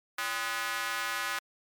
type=tone with high-pass filter; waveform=square; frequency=113.7 Hz; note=A#2; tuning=43 cents flat; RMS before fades=-33 dBFS; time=0.18-1.39 s; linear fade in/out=5 ms; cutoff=1400 Hz; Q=1.9; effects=MP3 96 kbps